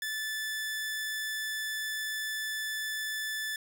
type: tone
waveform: sawtooth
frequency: 1747 Hz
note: A6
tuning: 13 cents flat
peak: -29 dBFS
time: 0.02-3.56 s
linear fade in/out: 2 ms
effects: none